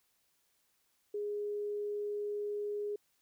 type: tone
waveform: sine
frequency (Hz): 413.7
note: G#4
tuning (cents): -7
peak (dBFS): -34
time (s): 1.14-2.96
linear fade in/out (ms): 5
effects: white hiss -75 dBFS RMS until 3.21 s